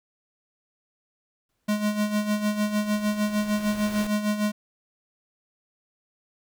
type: noise with exponential growth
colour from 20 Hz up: pink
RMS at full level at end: -37 dBFS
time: 1.49-4.07 s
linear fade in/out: 2 ms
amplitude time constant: 560 ms
type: tone with tremolo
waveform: square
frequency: 209.7 Hz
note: G#3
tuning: 17 cents sharp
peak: -21 dBFS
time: 1.68-4.52 s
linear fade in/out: 10 ms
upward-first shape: sine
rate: 6.6 Hz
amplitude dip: 65%
effects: none